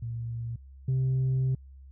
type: tone pair in turn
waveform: sine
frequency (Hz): 116.54 / 130.81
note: A#2 / C3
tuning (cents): 0 / 0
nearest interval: major second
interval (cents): 200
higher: second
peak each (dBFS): -31 / -21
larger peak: second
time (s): 0.02-0.56 / 0.88-1.55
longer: second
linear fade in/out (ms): 5
effects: tanh soft clip ceiling -22 dBFS + added 67 Hz sine -46 dBFS peak until 1.91 s